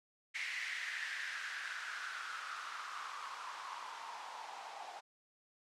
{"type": "noise with band-pass filter sweep", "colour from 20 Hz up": "blue", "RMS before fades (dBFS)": -44, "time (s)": [0.34, 5.01], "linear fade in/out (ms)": 20, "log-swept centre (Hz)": [2100, 770], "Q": 5.5, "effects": ["low-pass 6000 Hz 12 dB/octave"]}